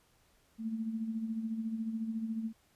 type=tone with tremolo; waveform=sine; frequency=223.3 Hz; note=A3; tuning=26 cents sharp; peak=-31 dBFS; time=0.58-2.53 s; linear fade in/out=50 ms; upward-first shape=sine; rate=14 Hz; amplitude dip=55%; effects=pink hiss -69 dBFS RMS until 2.75 s + resampled to 32000 Hz